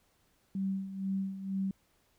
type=tone with tremolo; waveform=sine; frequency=193.1 Hz; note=G3; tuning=26 cents flat; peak=-29 dBFS; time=0.55-1.71 s; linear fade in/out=2 ms; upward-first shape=sine; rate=2.1 Hz; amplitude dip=70%; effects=pink hiss -71 dBFS RMS until 2.18 s